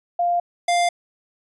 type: tone pair in turn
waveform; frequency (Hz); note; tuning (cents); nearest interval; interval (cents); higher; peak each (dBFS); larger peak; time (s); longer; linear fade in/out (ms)
sine / square; 698.5 / 698.5; F5 / F5; 0 / 0; unison; 0; neither; -17; neither; 0.19-0.4 / 0.68-0.89; neither; 5
effects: resampled to 24000 Hz